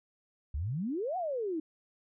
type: exponential two-way sweep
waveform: sine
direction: up then down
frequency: 64.1 to 765 to 302.3 Hz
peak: -31 dBFS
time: 0.54-1.6 s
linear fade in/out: 5 ms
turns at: 1.17 s
effects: none

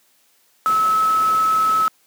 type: tone in noise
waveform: sine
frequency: 1296 Hz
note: E6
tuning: 30 cents flat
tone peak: -14 dBFS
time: 0.66-1.88 s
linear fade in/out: 0 ms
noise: pink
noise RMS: -32 dBFS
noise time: 0.66-1.88 s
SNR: +15 dB
effects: white hiss -59 dBFS RMS until 2.06 s + high-pass 200 Hz 12 dB/octave

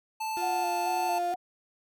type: tone with pitch glide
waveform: square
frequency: 878 to 883.1 Hz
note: A5 to A5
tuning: -4 to +6 cents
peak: -31 dBFS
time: 0.2-1.19 s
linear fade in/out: 10 ms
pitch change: +10 cents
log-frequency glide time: 0.93-1.08 s
type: tone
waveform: 35% pulse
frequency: 350.8 Hz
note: F4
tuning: 8 cents sharp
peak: -34 dBFS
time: 0.37-1.34 s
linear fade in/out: 0 ms
type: tone with vibrato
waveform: sine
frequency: 718 Hz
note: F5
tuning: 48 cents sharp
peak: -28 dBFS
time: 0.41-1.36 s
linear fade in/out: 20 ms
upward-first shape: square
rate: 2.2 Hz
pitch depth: 38 cents each way
effects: none

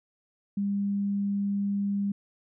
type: tone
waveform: sine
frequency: 200.6 Hz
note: G3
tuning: 40 cents sharp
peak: -25 dBFS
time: 0.57-2.12 s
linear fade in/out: 5 ms
effects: none

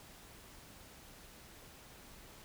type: silence
effects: pink hiss -56 dBFS RMS until 2.44 s

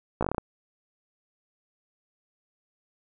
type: slowing click train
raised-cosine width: 1 ms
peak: -12 dBFS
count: 8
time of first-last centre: 0.21-0.382 s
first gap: 16 ms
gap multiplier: 1.14
effects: none

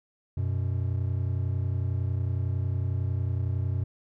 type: tone pair together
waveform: triangle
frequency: 92.5 / 123.47 Hz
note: F#2 / B2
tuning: 0 / 0 cents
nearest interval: perfect fourth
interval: 500 cents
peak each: -25 / -28 dBFS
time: 0.37-3.84 s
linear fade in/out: 5 ms
effects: none

